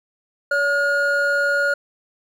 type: tone pair together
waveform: triangle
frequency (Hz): 568 / 1431.3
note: C#5 / F6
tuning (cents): +42 / +42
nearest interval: octave + major third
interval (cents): 1600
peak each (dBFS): -20 / -16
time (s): 0.51-1.74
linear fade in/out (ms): 5
effects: none